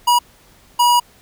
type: tone bursts at uneven times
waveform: square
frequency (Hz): 966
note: B5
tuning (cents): -39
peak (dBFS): -11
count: 2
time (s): 0.07-0.19 / 0.79-1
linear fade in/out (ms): 10
effects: pink hiss -50 dBFS RMS until 1.21 s